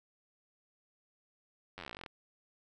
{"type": "slowing click train", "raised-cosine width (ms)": 0.3, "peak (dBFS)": -28, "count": 18, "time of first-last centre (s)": [1.78, 2.062], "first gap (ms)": 10, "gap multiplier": 1.06, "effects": []}